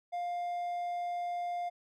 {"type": "tone", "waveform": "triangle", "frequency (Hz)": 703, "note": "F5", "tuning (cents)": 11, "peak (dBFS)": -31, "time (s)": [0.12, 1.7], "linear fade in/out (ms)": 20, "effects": []}